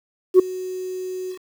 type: tone with ADSR envelope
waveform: sine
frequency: 370 Hz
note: F#4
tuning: in tune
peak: -3 dBFS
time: 0.34-1.39 s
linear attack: 53 ms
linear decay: 7 ms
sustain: -23 dB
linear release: 92 ms
effects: tanh soft clip ceiling -5 dBFS + 7-bit